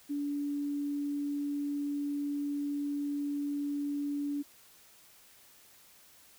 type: tone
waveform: sine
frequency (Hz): 287.6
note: D4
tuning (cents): -36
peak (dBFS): -31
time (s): 0.09-4.43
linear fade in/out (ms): 20
effects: white hiss -59 dBFS RMS until 6.38 s

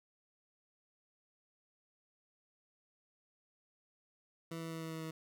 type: tone with pitch steps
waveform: 20% pulse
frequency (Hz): 164.7 / 163.75 / 162.81 / 161.87 / 160.94 / 160.01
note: E3 / E3 / E3 / E3 / E3 / D#3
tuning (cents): -1 / -11 / -21 / -31 / -41 / +49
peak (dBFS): -36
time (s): 4.51-5.11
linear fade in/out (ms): 5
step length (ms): 100
effects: none

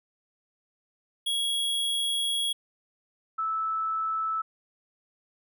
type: tone pair in turn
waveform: square / sine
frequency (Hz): 3322 / 1310.7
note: G#7 / E6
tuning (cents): 0 / -10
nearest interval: octave + major third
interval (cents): 1610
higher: first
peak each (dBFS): -26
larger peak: neither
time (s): 1.26-2.53 / 3.38-4.42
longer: first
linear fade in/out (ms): 10
effects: none

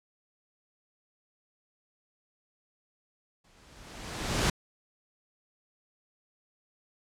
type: noise with exponential growth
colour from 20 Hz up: pink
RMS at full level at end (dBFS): -24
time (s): 3.44-4.5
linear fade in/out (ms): 5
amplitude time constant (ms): 230
effects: low-pass 8000 Hz 12 dB/octave

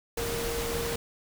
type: tone in noise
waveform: sine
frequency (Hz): 466.1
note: A#4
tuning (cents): 0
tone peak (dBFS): -32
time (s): 0.17-0.96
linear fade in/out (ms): 5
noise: pink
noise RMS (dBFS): -33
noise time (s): 0.17-0.96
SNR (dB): -2
effects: none

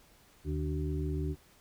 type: harmonic tone with a mistuned harmonic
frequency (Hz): 75.4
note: D2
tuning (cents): +46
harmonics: 1 / 2 / 4 / 5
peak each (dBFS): -33 / -36 / -39 / -40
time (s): 0.44-1.36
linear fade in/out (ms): 50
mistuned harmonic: 4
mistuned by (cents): -63
effects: pink hiss -62 dBFS RMS until 1.6 s

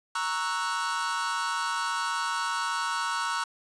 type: chord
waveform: 45% pulse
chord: F# dominant seventh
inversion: first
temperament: equal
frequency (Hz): 932.3 / 1108.7 / 1318.5 / 1480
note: A#5 / C#6 / E6 / F#6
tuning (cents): 0 / 0 / 0 / 0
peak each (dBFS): -33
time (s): 0.15-3.44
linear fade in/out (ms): 5
effects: resampled to 22050 Hz

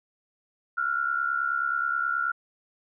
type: tone pair together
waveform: sine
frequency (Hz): 1363.6 / 1433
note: F6 / F6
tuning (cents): -42 / +44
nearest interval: minor second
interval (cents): 86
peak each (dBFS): -27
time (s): 0.77-2.32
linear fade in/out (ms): 10
effects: none

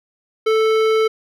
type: tone with hard clipping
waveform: sine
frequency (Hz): 440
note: A4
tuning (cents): 0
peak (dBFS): -15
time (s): 0.46-1.08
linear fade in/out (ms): 10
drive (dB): 15
effects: none

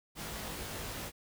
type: noise with comb filter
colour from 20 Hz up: pink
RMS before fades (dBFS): -41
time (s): 0.15-1.12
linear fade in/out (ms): 50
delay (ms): 19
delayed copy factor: +0.8
effects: none

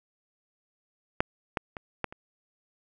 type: clicks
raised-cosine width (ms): 0.5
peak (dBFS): -7 / -12 / -22 / -13 / -27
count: 5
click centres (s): 1.205 / 1.572 / 1.768 / 2.043 / 2.125
effects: none

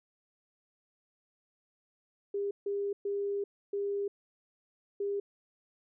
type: tone bursts at uneven times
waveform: sine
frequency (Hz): 402.4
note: G4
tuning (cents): +45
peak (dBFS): -30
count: 5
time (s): 2.34-2.51 / 2.66-2.93 / 3.05-3.44 / 3.73-4.08 / 5-5.2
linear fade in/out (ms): 5
effects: none

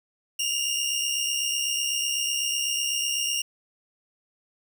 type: tone pair together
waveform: 20% pulse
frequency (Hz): 2784 / 2852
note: F7 / F7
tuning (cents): -6 / +36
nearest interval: unison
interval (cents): 42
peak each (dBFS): -23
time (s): 0.39-3.42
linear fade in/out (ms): 5
effects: none

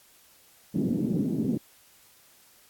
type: band-pass noise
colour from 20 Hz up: pink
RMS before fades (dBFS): -27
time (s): 0.74-1.58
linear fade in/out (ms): 10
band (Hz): 170 to 300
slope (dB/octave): 24
effects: white hiss -58 dBFS RMS until 2.69 s + AAC 64 kbps

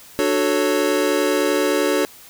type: chord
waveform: square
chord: D major seventh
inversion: none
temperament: equal with one note detuned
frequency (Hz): 296.9 / 370 / 440 / 554.4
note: D4 / F#4 / A4 / C#5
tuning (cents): +19 / 0 / 0 / 0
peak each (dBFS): -23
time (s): 0.19-2.05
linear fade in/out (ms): 0
effects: white hiss -44 dBFS RMS until 2.29 s

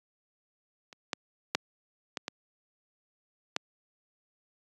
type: clicks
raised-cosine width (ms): 0.2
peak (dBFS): -30 / -12 / -7 / -15 / -16 / -10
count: 6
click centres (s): 0.928 / 1.132 / 1.55 / 2.172 / 2.281 / 3.564
effects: high-pass 200 Hz 12 dB/octave + resampled to 24000 Hz

